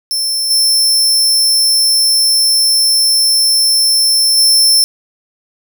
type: tone with level steps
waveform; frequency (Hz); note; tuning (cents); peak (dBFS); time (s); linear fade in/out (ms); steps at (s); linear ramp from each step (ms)
sawtooth; 5340; E8; +22; -11 / -6 / -4; 0.11-4.84; 0; 0.5 / 4.37; 10
effects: none